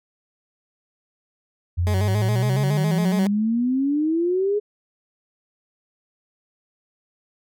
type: exponential sweep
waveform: sine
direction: up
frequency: 85 to 423.3 Hz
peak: -18 dBFS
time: 1.77-4.6 s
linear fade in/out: 20 ms
type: tone with vibrato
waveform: 15% pulse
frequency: 199.4 Hz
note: G3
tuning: 30 cents sharp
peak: -19 dBFS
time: 1.87-3.27 s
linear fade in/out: 0 ms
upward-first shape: square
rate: 7.2 Hz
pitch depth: 95 cents each way
effects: none